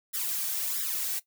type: noise with flanger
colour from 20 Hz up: blue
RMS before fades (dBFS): -31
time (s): 0.13-1.2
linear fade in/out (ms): 20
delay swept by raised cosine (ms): 0.55 to 2.65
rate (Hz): 1.5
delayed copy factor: +0.8
effects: noise-tail reverb RT60 0.1 s tail -17 dB re dry